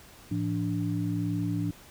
sine tone cluster, 109.7 / 171.2 / 291.5 Hz, A2 / F3 / D4, -5 / -34 / -13 cents, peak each -31 dBFS, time 0.31-1.71 s, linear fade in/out 5 ms, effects pink hiss -52 dBFS RMS until 1.9 s

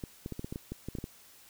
clicks, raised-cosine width 3 ms, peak -24 dBFS, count 12, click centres 0.038 / 0.261 / 0.323 / 0.394 / 0.445 / 0.525 / 0.559 / 0.72 / 0.886 / 0.952 / 0.986 / 1.041 s, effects white hiss -57 dBFS RMS until 1.49 s

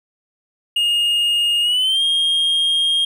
triangle tone with pitch glide, 2847 to 3233 Hz, F7 to G#7, +33 to -47 cents, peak -13 dBFS, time 0.76-3.05 s, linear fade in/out 5 ms, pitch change +220 cents, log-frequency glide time 1.62-2.03 s, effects none

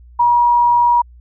sine tone, 958 Hz, A#5, 47 cents sharp, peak -9 dBFS, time 0.19-1.02 s, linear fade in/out 10 ms, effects added 60 Hz sine -39 dBFS peak until 1.2 s

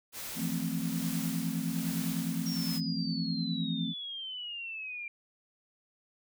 white noise with tremolo, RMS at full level -40 dBFS, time 0.12-2.81 s, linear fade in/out 50 ms, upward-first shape sine, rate 1.2 Hz, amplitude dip 40%
sine chord, F major seventh, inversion third, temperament equal with one note detuned, 164.81 / 174.61 / 222 / 261.6 Hz, E3 / F3 / A3 / C4, 0 / 0 / +16 / 0 cents, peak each -36 dBFS, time 0.35-3.94 s, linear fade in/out 50 ms
sine exponential sweep, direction down, 5630 to 2362 Hz, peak -37 dBFS, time 2.46-5.08 s, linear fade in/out 2 ms
effects none

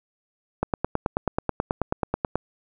click train, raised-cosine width 1 ms, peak -8 dBFS, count 17, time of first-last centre 0.63-2.356 s, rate 9.27 Hz, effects none

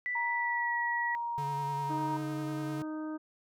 sine tone with pitch glide, 1975.5 to 1924.8 Hz, B6 to B6, 0 to -45 cents, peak -31 dBFS, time 0.06-1.15 s, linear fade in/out 0 ms, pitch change -45 cents, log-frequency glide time 0.32-0.75 s
sine tone, 941 Hz, A#5, 16 cents sharp, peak -32 dBFS, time 0.15-2.17 s, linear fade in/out 5 ms
square tone with vibrato, 142.9 Hz, D3, 47 cents flat, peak -38 dBFS, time 1.38-2.82 s, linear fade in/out 0 ms, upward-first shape sine, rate 10 Hz, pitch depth 26 cents each way
harmonic tone, 310 Hz, D#4, 6 cents flat, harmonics 1 / 2 / 3 / 4 / 5, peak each -35 / -46 / -49 / -49 / -53 dBFS, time 1.89-3.18 s, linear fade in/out 20 ms
effects none

